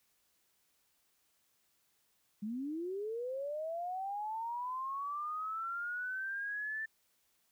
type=linear sweep; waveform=sine; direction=up; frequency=200 to 1778 Hz; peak=-36 dBFS; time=2.42-6.86 s; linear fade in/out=10 ms; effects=white hiss -75 dBFS RMS until 7.51 s